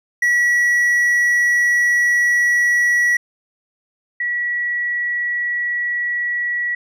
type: tone pair in turn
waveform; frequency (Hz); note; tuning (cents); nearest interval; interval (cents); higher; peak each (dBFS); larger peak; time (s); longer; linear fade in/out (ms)
triangle / sine; 1934 / 1934; B6 / B6; -37 / -37; unison; 0; neither; -11 / -18; first; 0.22-3.17 / 4.2-6.75; first; 5
effects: none